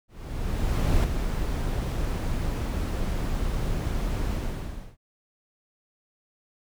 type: noise with ADSR envelope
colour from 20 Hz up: brown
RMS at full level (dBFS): -21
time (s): 0.08-4.97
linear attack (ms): 960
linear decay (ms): 4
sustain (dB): -6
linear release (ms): 660
effects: none